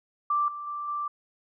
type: tone with level steps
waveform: sine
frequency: 1174.7 Hz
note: D6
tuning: in tune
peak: -22 / -34 / -31 / -28 dBFS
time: 0.3-1.08 s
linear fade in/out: 5 ms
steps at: 0.48 / 0.67 / 0.88 s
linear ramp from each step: 2 ms
effects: none